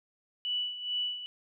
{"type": "tone with tremolo", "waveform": "sine", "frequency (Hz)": 2960, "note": "F#7", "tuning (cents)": 0, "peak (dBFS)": -28, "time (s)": [0.45, 1.26], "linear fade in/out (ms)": 0, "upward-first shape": "sine", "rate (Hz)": 2.3, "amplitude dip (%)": 70, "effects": []}